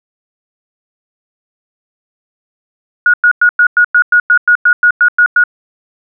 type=tone bursts; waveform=sine; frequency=1449 Hz; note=F#6; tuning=37 cents flat; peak=-4 dBFS; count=14; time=3.06-5.438 s; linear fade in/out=2 ms; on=77 ms; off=100 ms; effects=none